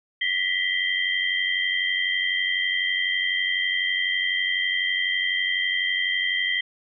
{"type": "tone cluster", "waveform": "sine", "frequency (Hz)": [1941, 2033, 3166], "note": ["B6", "B6", "G7"], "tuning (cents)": [-31, 50, 17], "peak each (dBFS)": -26, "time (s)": [0.21, 6.61], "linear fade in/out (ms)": 5, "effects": []}